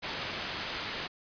white low-pass noise, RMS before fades -37 dBFS, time 0.02-1.08 s, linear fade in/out 20 ms, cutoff 4100 Hz, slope 12 dB/octave, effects resampled to 11025 Hz

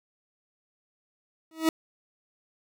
40% pulse tone with exponential growth, 320.8 Hz, E4, 47 cents flat, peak -16 dBFS, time 1.51-1.69 s, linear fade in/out 2 ms, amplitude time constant 38 ms, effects none

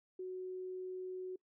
sine tone, 370 Hz, F#4, in tune, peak -40 dBFS, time 0.19-1.36 s, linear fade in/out 5 ms, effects noise-tail reverb RT60 0.1 s tail -24 dB re dry

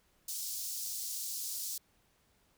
pink high-pass noise, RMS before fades -39 dBFS, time 0.28-1.78 s, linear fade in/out 5 ms, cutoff 5000 Hz, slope 24 dB/octave, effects pink hiss -71 dBFS RMS until 2.57 s

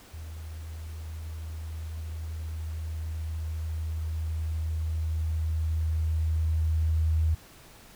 sine tone with level ramp, 79.6 Hz, D#2, 40 cents sharp, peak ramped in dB -37 to -21 dBFS, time 0.13-7.35 s, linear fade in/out 10 ms, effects pink hiss -52 dBFS RMS until 7.95 s

